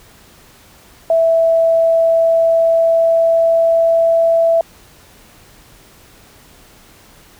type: tone with pitch glide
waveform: sine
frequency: 658 to 663.3 Hz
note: E5 to E5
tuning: -3 to +11 cents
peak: -9 dBFS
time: 1.1-4.61 s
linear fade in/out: 2 ms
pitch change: +14 cents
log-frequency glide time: 1.24-4.36 s
effects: pink hiss -45 dBFS RMS until 7.39 s